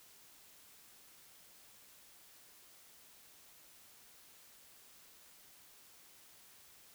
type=silence; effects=white hiss -61 dBFS RMS until 6.94 s